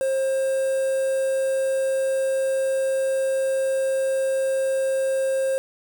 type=tone with quantisation; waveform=triangle; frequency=533 Hz; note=C5; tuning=32 cents sharp; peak=-18 dBFS; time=0.01-5.58 s; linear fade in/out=0 ms; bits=6; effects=none